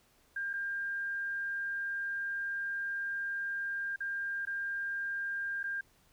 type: tone with dropouts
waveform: sine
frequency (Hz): 1600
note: G6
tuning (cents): +35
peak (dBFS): -33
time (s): 0.36-5.81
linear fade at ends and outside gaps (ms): 5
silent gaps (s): 0.532-0.536 / 3.961-4.004 / 4.453-4.471 / 5.631-5.639
effects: pink hiss -67 dBFS RMS until 6.12 s